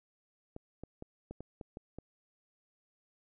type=clicks; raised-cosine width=2 ms; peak=-30 dBFS; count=8; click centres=0.564 / 0.836 / 1.024 / 1.31 / 1.406 / 1.612 / 1.771 / 1.986 s; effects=none